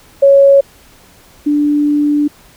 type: tone pair in turn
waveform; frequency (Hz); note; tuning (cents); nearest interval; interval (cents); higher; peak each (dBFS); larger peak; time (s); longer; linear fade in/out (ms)
sine; 554.4 / 293.7; C#5 / D4; 0 / 0; major seventh; 1100; first; -3 / -9; first; 0.22-0.61 / 1.46-2.28; second; 10
effects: pink hiss -44 dBFS RMS until 2.56 s